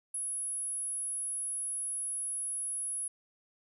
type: tone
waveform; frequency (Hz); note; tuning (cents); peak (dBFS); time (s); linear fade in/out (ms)
sine; 10700; E9; +25; -33; 0.14-3.08; 5
effects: none